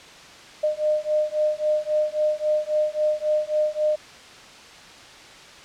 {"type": "beating tone pair", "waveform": "sine", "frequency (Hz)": [607, 610.7], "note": ["D#5", "D#5"], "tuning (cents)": [-43, -32], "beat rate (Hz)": 3.7, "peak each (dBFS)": -23, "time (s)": [0.63, 3.96], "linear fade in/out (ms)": 10, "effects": ["white hiss -44 dBFS RMS until 5.64 s", "low-pass 5000 Hz 12 dB/octave"]}